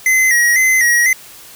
square tone with vibrato, 1973 Hz, B6, 2 cents flat, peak -10 dBFS, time 0.06-1.13 s, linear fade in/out 2 ms, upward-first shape square, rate 2 Hz, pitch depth 65 cents each way, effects white hiss -38 dBFS RMS until 1.55 s

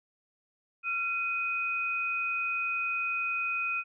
sine tone pair together, 1371 / 2500 Hz, F6 / D#7, -32 / +8 cents, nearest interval minor seventh, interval 1040 cents, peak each -35 / -29 dBFS, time 0.83-3.84 s, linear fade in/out 50 ms, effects none

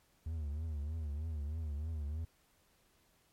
triangle tone with vibrato, 76.5 Hz, D#2, 29 cents flat, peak -34 dBFS, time 0.26-2.25 s, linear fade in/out 5 ms, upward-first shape triangle, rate 3.2 Hz, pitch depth 140 cents each way, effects pink hiss -71 dBFS RMS until 3.32 s + MP3 64 kbps

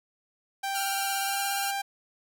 sawtooth tone with pitch glide, 785 to 792.7 Hz, G5 to G5, +2 to +19 cents, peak -25 dBFS, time 0.63-1.82 s, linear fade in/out 10 ms, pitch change +17 cents, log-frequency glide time 1.25-1.38 s
5% pulse tone with vibrato, 1396.9 Hz, F6, in tune, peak -20 dBFS, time 0.74-1.72 s, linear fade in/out 20 ms, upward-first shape triangle, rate 17 Hz, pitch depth 52 cents each way
effects none

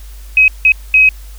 sine tone bursts at uneven times, 2539 Hz, D#7, 34 cents sharp, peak -4 dBFS, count 3, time 0.37-0.48 / 0.65-0.72 / 0.94-1.09 s, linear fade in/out 2 ms, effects added 50 Hz sine -29 dBFS peak until 1.38 s + white hiss -43 dBFS RMS until 1.38 s

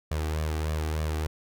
sawtooth tone with flanger, 77.78 Hz, D#2, in tune, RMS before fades -29 dBFS, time 0.11-1.27 s, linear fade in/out 5 ms, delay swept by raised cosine 1.7 to 2.62 ms, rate 3.3 Hz, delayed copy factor +0.6, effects none

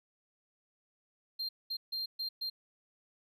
triangle tone bursts at uneven times, 4186 Hz, C8, in tune, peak -33 dBFS, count 5, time 1.39-1.49 / 1.7-1.77 / 1.92-2.06 / 2.19-2.29 / 2.41-2.5 s, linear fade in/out 10 ms, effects none

